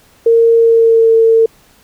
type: tone with pitch glide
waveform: sine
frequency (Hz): 460 to 451.8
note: A#4 to A4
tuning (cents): -23 to +46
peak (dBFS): -5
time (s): 0.26-1.46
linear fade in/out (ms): 5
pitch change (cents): -31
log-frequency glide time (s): 0.56-1.12
effects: pink hiss -48 dBFS RMS until 1.83 s